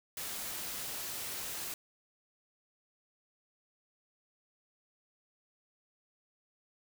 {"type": "noise", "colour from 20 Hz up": "white", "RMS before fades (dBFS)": -40, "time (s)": [0.17, 1.74], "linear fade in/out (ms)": 2, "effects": []}